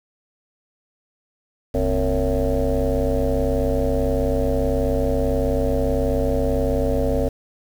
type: tone with frequency modulation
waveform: sine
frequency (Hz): 261.6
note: C4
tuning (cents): 0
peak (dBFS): -16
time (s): 1.74-7.29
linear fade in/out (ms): 10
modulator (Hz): 98.4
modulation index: 3.7
effects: tanh soft clip ceiling -13 dBFS + 7-bit